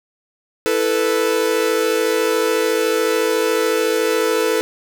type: chord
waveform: 45% pulse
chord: E suspended fourth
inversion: none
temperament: equal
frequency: 329.6 / 440 / 493.9 Hz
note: E4 / A4 / B4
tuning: 0 / 0 / 0 cents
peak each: -24 / -18 / -20 dBFS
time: 0.66-4.61 s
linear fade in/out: 0 ms
effects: none